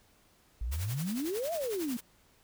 sine exponential two-way sweep, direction up then down, 50.7 to 698.5 to 226.2 Hz, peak -31 dBFS, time 0.61-1.97 s, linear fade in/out 5 ms, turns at 1.53 s
white noise with tremolo, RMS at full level -41 dBFS, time 0.71-2.01 s, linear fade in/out 20 ms, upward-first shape sine, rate 11 Hz, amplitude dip 70%
effects pink hiss -65 dBFS RMS until 2.43 s

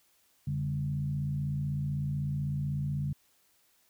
sine tone with frequency modulation, 142.8 Hz, D3, 48 cents flat, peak -29 dBFS, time 0.47-3.13 s, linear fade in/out 5 ms, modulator 56 Hz, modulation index 0.7, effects white hiss -68 dBFS RMS until 3.89 s

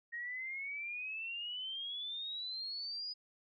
sine exponential sweep, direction up, 1864.7 to 4978 Hz, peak -39 dBFS, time 0.12-3.14 s, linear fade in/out 20 ms, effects none

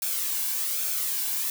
blue noise with flanger, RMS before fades -28 dBFS, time 0.02-1.5 s, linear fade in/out 2 ms, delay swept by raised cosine 1 to 1.6 ms, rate 1.2 Hz, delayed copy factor -0.5, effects none

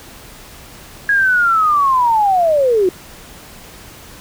sine linear sweep, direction down, 1661.2 to 350.4 Hz, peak -10 dBFS, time 1.09-2.89 s, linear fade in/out 2 ms, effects pink hiss -38 dBFS RMS until 4.2 s

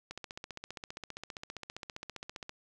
click train, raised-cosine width 0.2 ms, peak -24 dBFS, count 37, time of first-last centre 0.11-2.494 s, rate 15.1 Hz, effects none

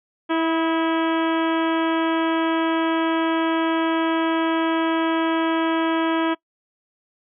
harmonic tone with a mistuned harmonic, 326.6 Hz, E4, 16 cents flat, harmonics 1 / 2 / 3 / 4 / 5 / 6 / 7 / 8 / 9 / 10, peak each -20 / -27 / -27 / -30 / -31 / -38 / -37 / -39 / -40 / -37 dBFS, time 0.29-6.35 s, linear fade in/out 20 ms, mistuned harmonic 4, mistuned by -33 cents, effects noise-tail reverb RT60 0.1 s tail -23 dB re dry

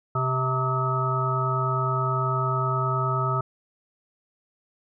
harmonic tone with a mistuned harmonic, 130.1 Hz, C3, 9 cents flat, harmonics 1 / 3 / 5 / 7 / 9 / 10, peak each -25 / -33 / -33 / -34 / -34 / -26 dBFS, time 0.15-3.41 s, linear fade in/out 5 ms, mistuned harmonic 10, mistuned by -27 cents, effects none

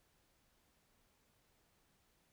silence, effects pink hiss -75 dBFS RMS until 2.32 s

